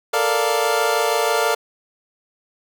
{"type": "chord", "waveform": "25% pulse", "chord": "Bb major seventh", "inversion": "third", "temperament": "equal", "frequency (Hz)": [440, 466.2, 587.3, 698.5], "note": ["A4", "Bb4", "D5", "F5"], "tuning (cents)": [0, 0, 0, 0], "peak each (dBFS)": -19, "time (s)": [0.13, 1.55], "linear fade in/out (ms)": 10, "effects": []}